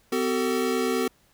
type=tone cluster; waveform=square; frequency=254.5 / 379.3 / 448.9 Hz; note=C4 / F#4 / A4; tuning=-48 / +43 / +35 cents; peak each=-28 dBFS; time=0.12-1.08 s; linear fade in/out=5 ms; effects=pink hiss -62 dBFS RMS until 1.33 s